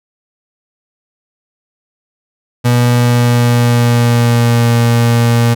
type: tone with pitch glide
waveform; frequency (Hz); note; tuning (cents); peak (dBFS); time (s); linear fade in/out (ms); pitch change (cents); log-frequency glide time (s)
35% pulse; 121.4 to 117.81; B2 to A#2; -29 to +19; -6; 2.64-5.55; 20; -52; 2.92-4.69
effects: none